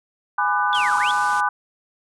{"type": "chord", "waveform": "sine", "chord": "G# half-diminished seventh", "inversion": "none", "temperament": "just", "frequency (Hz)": [830.6, 996.7, 1196.1, 1495.1], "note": ["G#5", "B5", "D6", "F#6"], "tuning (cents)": [0, 16, 31, 18], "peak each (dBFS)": -23, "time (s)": [0.38, 1.49], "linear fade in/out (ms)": 5}
{"type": "linear two-way sweep", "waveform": "sine", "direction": "down then up", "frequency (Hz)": [3520, 896, 3520], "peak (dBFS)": -23, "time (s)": [0.73, 1.11], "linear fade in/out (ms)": 0, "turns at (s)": 0.96}
{"type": "low-pass noise", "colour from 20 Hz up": "white", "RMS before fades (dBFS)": -38, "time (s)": [0.74, 1.41], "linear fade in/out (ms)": 10, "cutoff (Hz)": 9800, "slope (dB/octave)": 48}
{"effects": []}